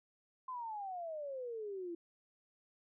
sine exponential sweep, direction down, 1046.5 to 333.1 Hz, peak -40 dBFS, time 0.48-1.95 s, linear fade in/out 5 ms, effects none

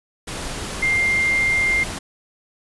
sine tone in noise, 2100 Hz, C7, 6 cents sharp, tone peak -16 dBFS, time 0.82-1.84 s, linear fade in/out 10 ms, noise pink, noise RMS -29 dBFS, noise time 0.27-1.99 s, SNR +10 dB, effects resampled to 24000 Hz

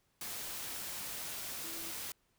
sine tone in noise, 329.6 Hz, E4, in tune, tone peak -51 dBFS, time 1.64-1.91 s, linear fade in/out 2 ms, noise white, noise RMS -42 dBFS, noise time 0.21-2.12 s, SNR -12 dB, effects pink hiss -75 dBFS RMS until 2.38 s

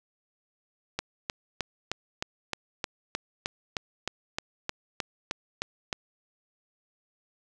click train, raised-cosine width 0.2 ms, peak -12 dBFS, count 17, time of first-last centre 0.99-5.928 s, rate 3.24 Hz, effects none

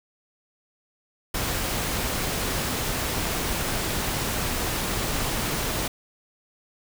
pink noise, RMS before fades -27 dBFS, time 1.34-5.88 s, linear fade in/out 5 ms, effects none

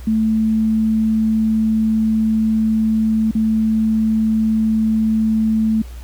sine tone with dropouts, 220 Hz, A3, in tune, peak -13 dBFS, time 0.07-5.82 s, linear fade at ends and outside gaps 5 ms, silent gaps 3.312-3.35 s, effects added 60 Hz sine -30 dBFS peak until 6.03 s + pink hiss -45 dBFS RMS until 6.03 s

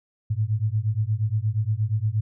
sine beating tone pair, 103.83 / 112.33 Hz, G#2 / A2, 0 / +36 cents, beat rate 8.5 Hz, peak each -24 dBFS, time 0.3-2.21 s, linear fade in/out 10 ms, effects none

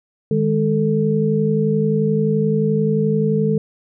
sine tone cluster, 154.8 / 206.3 / 441.2 Hz, D#3 / G#3 / A4, -9 / -11 / +5 cents, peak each -19 dBFS, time 0.31-3.58 s, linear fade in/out 2 ms, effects none

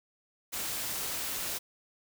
white noise, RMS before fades -35 dBFS, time 0.52-1.59 s, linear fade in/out 20 ms, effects none

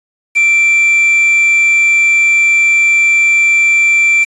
triangle tone with quantisation, 2349 Hz, D7, in tune, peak -5 dBFS, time 0.35-4.25 s, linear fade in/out 20 ms, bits 5, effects resampled to 24000 Hz

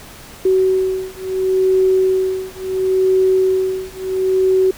sine beating tone pair, 376.3 / 377.02 Hz, F#4 / F#4, +29 / +33 cents, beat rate 0.72 Hz, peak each -16 dBFS, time 0.45-4.71 s, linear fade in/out 5 ms, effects pink hiss -38 dBFS RMS until 4.77 s

